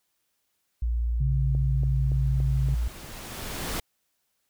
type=tone; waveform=sine; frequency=58.27 Hz; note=A#1; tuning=in tune; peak=-23 dBFS; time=0.82-2.88 s; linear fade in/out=5 ms
type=tone with pitch glide; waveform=sine; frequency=135.1 to 133.93 Hz; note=C#3 to C3; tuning=-44 to +41 cents; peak=-24 dBFS; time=1.2-2.75 s; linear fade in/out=10 ms; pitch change=-15 cents; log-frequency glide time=1.49-1.95 s
type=noise with exponential growth; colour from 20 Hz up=pink; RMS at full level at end=-30 dBFS; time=1.31-3.8 s; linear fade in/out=5 ms; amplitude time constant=540 ms
type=click train; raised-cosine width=2 ms; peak=-27 dBFS; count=5; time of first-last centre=1.55-2.686 s; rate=3.52 Hz
effects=white hiss -75 dBFS RMS until 4.49 s